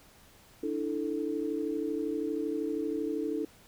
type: chord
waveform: sine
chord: D suspended second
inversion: none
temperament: equal with one note detuned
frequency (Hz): 293.7 / 326.4 / 440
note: D4 / E4 / A4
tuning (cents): 0 / -17 / 0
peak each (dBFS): -34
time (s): 0.63-3.45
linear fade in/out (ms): 5
effects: pink hiss -58 dBFS RMS until 3.67 s